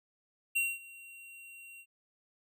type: tone with ADSR envelope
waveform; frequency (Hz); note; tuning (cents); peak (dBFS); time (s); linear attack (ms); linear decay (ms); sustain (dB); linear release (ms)
square; 2746; F7; -30; -27; 0.55-1.86; 15; 220; -22; 63
effects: none